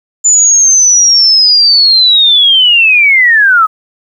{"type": "linear sweep", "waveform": "sine", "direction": "down", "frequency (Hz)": [7070, 1244.5], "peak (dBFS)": -3, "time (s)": [0.24, 3.67], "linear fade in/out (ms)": 20, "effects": ["7-bit"]}